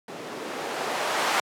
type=noise with low-pass filter sweep; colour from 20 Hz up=violet; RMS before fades=-29 dBFS; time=0.08-1.4 s; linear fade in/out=2 ms; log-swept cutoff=300 to 980 Hz; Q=0.89; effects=high-pass 150 Hz 12 dB/octave